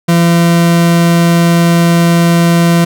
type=tone; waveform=40% pulse; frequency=169.9 Hz; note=F3; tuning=47 cents flat; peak=-5 dBFS; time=0.08-2.85 s; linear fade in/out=10 ms; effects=none